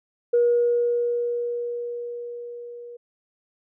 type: tone with level ramp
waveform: sine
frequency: 478.4 Hz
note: A#4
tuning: 45 cents sharp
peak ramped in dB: -14 to -37 dBFS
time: 0.33-2.97 s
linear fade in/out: 10 ms
effects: tanh soft clip ceiling -11 dBFS